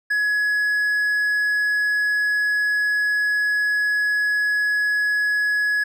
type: tone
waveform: triangle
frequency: 1684 Hz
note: G#6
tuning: 24 cents sharp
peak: -16 dBFS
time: 0.1-5.84 s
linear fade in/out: 10 ms
effects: none